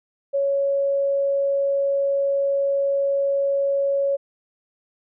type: tone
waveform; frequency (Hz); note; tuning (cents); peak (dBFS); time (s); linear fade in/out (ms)
sine; 556; C#5; +5; -18; 0.33-4.17; 20
effects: none